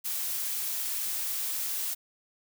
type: noise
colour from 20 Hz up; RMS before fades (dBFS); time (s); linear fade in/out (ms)
blue; -32; 0.04-1.95; 20
effects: none